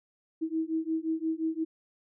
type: beating tone pair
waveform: sine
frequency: 318.6 / 324.3 Hz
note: D#4 / E4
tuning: +41 / -28 cents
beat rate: 5.7 Hz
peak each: -31 dBFS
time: 0.41-1.65 s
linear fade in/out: 20 ms
effects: none